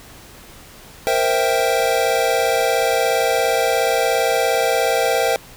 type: chord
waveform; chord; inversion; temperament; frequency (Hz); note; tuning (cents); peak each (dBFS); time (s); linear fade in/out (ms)
square; C dominant seventh; third; equal; 466.2 / 523.3 / 659.3 / 784; Bb4 / C5 / E5 / G5; 0 / 0 / 0 / 0; -22; 1.07-5.36; 0
effects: pink hiss -42 dBFS RMS until 5.56 s